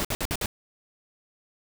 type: noise bursts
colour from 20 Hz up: pink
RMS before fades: -28 dBFS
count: 5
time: 0-0.459 s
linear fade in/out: 0 ms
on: 47 ms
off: 56 ms
effects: none